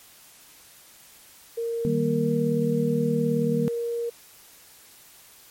sine tone with pitch glide, 463.6 to 469.3 Hz, A#4 to A#4, -10 to +12 cents, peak -25 dBFS, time 1.57-4.1 s, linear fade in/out 10 ms, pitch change +22 cents, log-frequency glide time 2.24-2.29 s
sine chord, Eb major, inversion none, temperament just, 155.56 / 194.45 / 233.3 Hz, Eb3 / G3 / Bb3, 0 / -14 / +2 cents, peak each -26 / -29 / -25 dBFS, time 1.85-3.68 s, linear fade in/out 0 ms
effects white hiss -51 dBFS RMS until 5.5 s + MP3 64 kbps

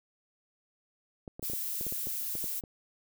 clicks, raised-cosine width 2 ms, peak -28 dBFS, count 12, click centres 1.278 / 1.395 / 1.428 / 1.499 / 1.535 / 1.811 / 1.867 / 1.924 / 2.071 / 2.353 / 2.442 / 2.638 s
violet noise, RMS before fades -35 dBFS, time 1.42-2.61 s, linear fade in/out 20 ms
effects none

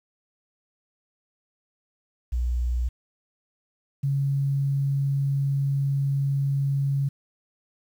sine tone pair in turn, 60.7 / 138.81 Hz, B1 / C#3, -29 / +3 cents, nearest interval octave + major second, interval 1432 cents, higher second, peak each -22 / -21 dBFS, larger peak second, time 2.32-2.89 / 4.03-7.09 s, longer second, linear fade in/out 10 ms, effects 9-bit

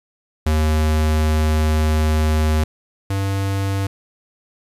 square tone pair in turn, 77.5 / 97.92 Hz, D#2 / G2, -6 / -1 cents, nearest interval major third, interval 405 cents, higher second, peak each -15 / -19 dBFS, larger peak first, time 0.46-2.64 / 3.1-3.87 s, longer first, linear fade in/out 5 ms, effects resampled to 32000 Hz + 8-bit

